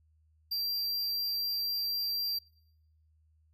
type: tone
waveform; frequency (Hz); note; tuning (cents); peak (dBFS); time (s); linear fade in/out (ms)
square; 4724; D8; +9; -31; 0.51-2.39; 10
effects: noise-tail reverb RT60 0.8 s tail -25 dB re dry + added 78 Hz sine -64 dBFS peak until 3.53 s